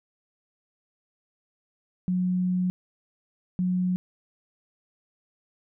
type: tone bursts at uneven times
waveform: sine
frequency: 182 Hz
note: F#3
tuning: 28 cents flat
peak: -22 dBFS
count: 2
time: 2.08-2.7 / 3.59-3.96 s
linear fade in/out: 0 ms
effects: none